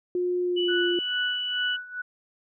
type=tone with pitch glide; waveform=sine; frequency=357.9 to 350.1 Hz; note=F4 to F4; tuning=+42 to +4 cents; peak=-23 dBFS; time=0.15-0.99 s; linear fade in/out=2 ms; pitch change=-38 cents; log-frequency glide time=0.42-0.78 s
type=tone; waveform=sine; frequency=2960 Hz; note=F#7; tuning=in tune; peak=-27 dBFS; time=0.56-1.77 s; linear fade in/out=20 ms
type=tone with tremolo; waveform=sine; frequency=1480 Hz; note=F#6; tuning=in tune; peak=-25 dBFS; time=0.68-2.02 s; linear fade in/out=10 ms; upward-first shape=sine; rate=2.3 Hz; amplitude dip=85%
effects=none